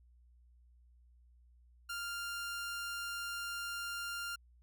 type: tone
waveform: sawtooth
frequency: 1396.9 Hz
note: F6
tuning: in tune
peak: -35 dBFS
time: 1.89-4.36 s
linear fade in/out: 10 ms
effects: added 60 Hz sine -61 dBFS peak until 4.62 s